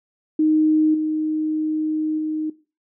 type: tone with level steps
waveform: sine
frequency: 310.4 Hz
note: D#4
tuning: 4 cents flat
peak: -14 / -20 / -22 dBFS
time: 0.39-2.5 s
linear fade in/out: 5 ms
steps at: 0.94 / 2.18 s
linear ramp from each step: 5 ms
effects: noise-tail reverb RT60 0.3 s tail -17 dB re dry